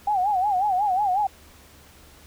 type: tone with vibrato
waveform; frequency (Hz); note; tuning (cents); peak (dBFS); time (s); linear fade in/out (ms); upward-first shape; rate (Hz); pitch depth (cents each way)
sine; 782; G5; -4; -19; 0.07-1.27; 5; sine; 5.5; 140
effects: added 73 Hz sine -54 dBFS peak until 2.26 s + pink hiss -51 dBFS RMS until 2.26 s